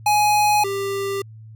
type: tone pair in turn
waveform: square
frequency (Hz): 837 / 395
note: G#5 / G4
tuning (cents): +13 / +13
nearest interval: octave + minor second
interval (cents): 1300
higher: first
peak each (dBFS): -15 / -23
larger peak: first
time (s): 0.06-0.64 / 0.64-1.22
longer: neither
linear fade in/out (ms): 5
effects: added 110 Hz sine -38 dBFS peak until 1.55 s